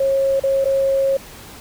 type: tone with dropouts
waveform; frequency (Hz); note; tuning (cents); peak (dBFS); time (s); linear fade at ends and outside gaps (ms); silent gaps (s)
sine; 543; C#5; -36; -14; 0-1.17; 5; 0.398-0.436 / 0.645-0.654
effects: pink hiss -39 dBFS RMS until 1.6 s